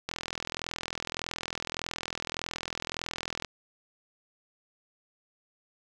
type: click train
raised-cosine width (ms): 0.2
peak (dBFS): -15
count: 141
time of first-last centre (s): 0.09-3.447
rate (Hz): 41.7
effects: none